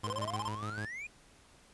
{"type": "tone with tremolo", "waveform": "sawtooth", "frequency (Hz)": 106, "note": "G#2", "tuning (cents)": 36, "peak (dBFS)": -33, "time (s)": [0.03, 0.86], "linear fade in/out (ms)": 10, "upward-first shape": "square", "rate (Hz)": 6.7, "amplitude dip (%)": 55}
{"type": "tone bursts", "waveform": "square", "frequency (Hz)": 1046.5, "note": "C6", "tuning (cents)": 0, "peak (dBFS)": -35, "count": 8, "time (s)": [0.04, 0.481], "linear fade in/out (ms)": 0, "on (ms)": 28, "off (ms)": 31}
{"type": "exponential sweep", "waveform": "triangle", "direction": "up", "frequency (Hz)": [462.4, 2500], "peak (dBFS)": -38, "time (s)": [0.07, 1.07], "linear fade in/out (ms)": 5}
{"effects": ["pink hiss -61 dBFS RMS until 1.73 s", "resampled to 24000 Hz"]}